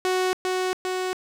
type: tone with echo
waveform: sawtooth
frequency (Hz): 370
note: F#4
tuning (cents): 0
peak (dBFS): -17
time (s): 0.05-0.33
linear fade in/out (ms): 0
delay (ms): 400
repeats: 2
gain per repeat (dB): -2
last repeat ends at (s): 1.13
effects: low-pass 9000 Hz 12 dB/octave + 8-bit